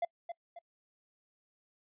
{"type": "tone with echo", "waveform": "triangle", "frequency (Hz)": 686, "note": "F5", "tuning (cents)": -31, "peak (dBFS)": -27, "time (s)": [0.02, 0.05], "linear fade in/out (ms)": 5, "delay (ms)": 270, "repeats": 2, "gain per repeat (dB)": -8, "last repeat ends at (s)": 0.59, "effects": ["noise-tail reverb RT60 0.1 s tail -26 dB re dry", "resampled to 8000 Hz"]}